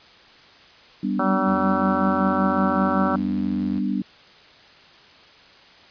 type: chord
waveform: sine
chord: G major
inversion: none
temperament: equal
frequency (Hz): 196 / 246.9 / 293.7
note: G3 / B3 / D4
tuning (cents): 0 / 0 / 0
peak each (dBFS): -24 / -26 / -27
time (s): 1.03-4.02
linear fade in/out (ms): 5
type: harmonic tone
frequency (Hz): 190.7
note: G3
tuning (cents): -47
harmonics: 1 / 2 / 3 / 4 / 5 / 6 / 7 / 8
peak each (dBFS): -26 / -34 / -27 / -28 / -30 / -29 / -26 / -34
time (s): 1.19-3.16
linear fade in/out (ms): 5
type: tone with vibrato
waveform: sawtooth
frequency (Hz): 87.31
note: F2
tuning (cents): 0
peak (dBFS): -33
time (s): 1.46-3.8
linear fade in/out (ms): 20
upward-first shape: square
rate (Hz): 5.7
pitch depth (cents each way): 12
effects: white hiss -49 dBFS RMS until 5.9 s + resampled to 11025 Hz